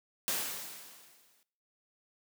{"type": "noise with exponential decay", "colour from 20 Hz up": "white", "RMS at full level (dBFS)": -31, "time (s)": [0.28, 1.43], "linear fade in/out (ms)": 0, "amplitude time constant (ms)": 250, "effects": ["noise-tail reverb RT60 0.6 s tail -20 dB re dry", "high-pass 150 Hz 12 dB/octave"]}